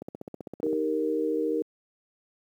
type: click train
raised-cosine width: 2 ms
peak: -22 dBFS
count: 12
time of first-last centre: 0.02-0.73 s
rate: 15.5 Hz
type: chord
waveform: sine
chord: Eb major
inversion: none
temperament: equal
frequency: 311.1 / 392 / 466.2 Hz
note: Eb4 / G4 / Bb4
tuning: 0 / 0 / 0 cents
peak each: -28 / -32 / -27 dBFS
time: 0.63-1.62 s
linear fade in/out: 0 ms
effects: high-pass 200 Hz 12 dB/octave + 10-bit